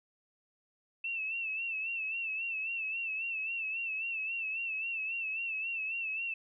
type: tone with vibrato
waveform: sine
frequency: 2659 Hz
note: E7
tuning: 14 cents sharp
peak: -33 dBFS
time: 1.04-6.34 s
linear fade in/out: 5 ms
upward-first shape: sine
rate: 3.7 Hz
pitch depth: 65 cents each way
effects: none